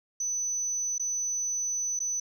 sine tone with dropouts, 6000 Hz, F#8, 23 cents sharp, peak -26 dBFS, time 0.2-2.2 s, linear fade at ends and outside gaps 5 ms, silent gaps 0.982-0.996 / 1.992-2.002 s, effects tanh soft clip ceiling -25 dBFS

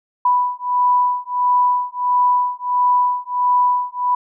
sine beating tone pair, 987.8 / 989.3 Hz, B5 / B5, 0 / +3 cents, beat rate 1.5 Hz, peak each -17 dBFS, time 0.25-4.15 s, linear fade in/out 5 ms, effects none

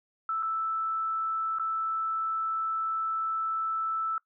sine tone with dropouts, 1318.5 Hz, E6, in tune, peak -27 dBFS, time 0.29-4.18 s, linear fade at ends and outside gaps 2 ms, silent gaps 0.426-0.43 / 1.586-1.596 s, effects noise-tail reverb RT60 0.1 s tail -21 dB re dry

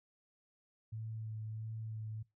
sine tone with vibrato, 110 Hz, A2, in tune, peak -40 dBFS, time 0.92-2.23 s, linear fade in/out 10 ms, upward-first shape sine, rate 1.5 Hz, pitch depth 17 cents each way, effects noise-tail reverb RT60 0.2 s tail -21 dB re dry

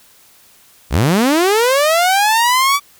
sawtooth linear sweep, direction up, 48.3 to 1160 Hz, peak -7 dBFS, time 0.9-2.8 s, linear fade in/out 50 ms, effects white hiss -48 dBFS RMS until 2.99 s

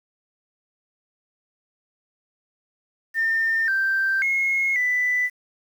sine tone with pitch steps, 1808 / 1567 / 2163 / 1988 Hz, A6 / G6 / C#7 / B6, +47 / -1 / -43 / +11 cents, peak -18 dBFS, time 3.14-5.3 s, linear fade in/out 50 ms, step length 540 ms, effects tanh soft clip ceiling -14 dBFS + 8-bit

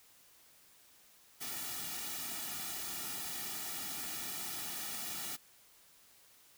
white noise with comb filter, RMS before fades -41 dBFS, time 1.4-5.37 s, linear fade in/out 20 ms, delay 1.9 ms, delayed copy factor -0.8, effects white hiss -63 dBFS RMS until 6.57 s

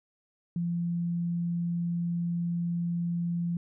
sine tone, 171.7 Hz, F3, 29 cents flat, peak -27 dBFS, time 0.56-3.57 s, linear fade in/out 2 ms, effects none

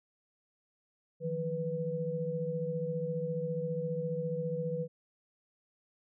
sine tone cluster, 156.9 / 171.6 / 492.6 Hz, D#3 / F3 / B4, +15 / -30 / -5 cents, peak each -37 / -39 / -34 dBFS, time 1.2-4.88 s, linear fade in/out 50 ms, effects none

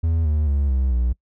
triangle tone with pitch steps, 81.9 / 75.98 / 70.48 / 65.38 / 60.65 Hz, E2 / D#2 / C#2 / C2 / B1, -11 / -41 / +29 / -1 / -31 cents, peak -15 dBFS, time 0.03-1.13 s, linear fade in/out 10 ms, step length 220 ms, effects noise-tail reverb RT60 0.1 s tail -24 dB re dry

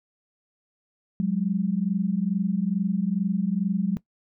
sine tone pair together, 182.19 / 204.5 Hz, F#3 / G#3, -26 / -26 cents, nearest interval major second, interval 200 cents, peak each -24 / -25 dBFS, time 1.2-3.97 s, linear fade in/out 0 ms, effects noise-tail reverb RT60 0.1 s tail -19 dB re dry

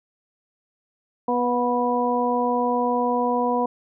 harmonic tone with a mistuned harmonic, 245.1 Hz, B3, 13 cents flat, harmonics 1 / 2 / 3 / 4, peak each -25 / -24 / -26 / -24 dBFS, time 1.28-3.66 s, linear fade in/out 5 ms, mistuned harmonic 3, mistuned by -18 cents, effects none

